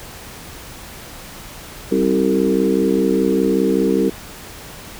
harmonic tone with a mistuned harmonic, 65 Hz, C2, 11 cents flat, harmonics 3 / 4 / 5 / 6 / 7, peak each -20 / -20 / -20 / -20 / -20 dBFS, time 1.91-4.1 s, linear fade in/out 10 ms, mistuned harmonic 4, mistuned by +39 cents, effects pink hiss -36 dBFS RMS until 4.99 s

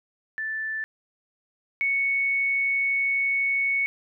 sine tone pair in turn, 1760 / 2217 Hz, A6 / C#7, 0 / 0 cents, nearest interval major third, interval 400 cents, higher second, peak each -27 / -21 dBFS, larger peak second, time 0.38-0.84 / 1.81-3.86 s, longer second, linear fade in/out 0 ms, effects none

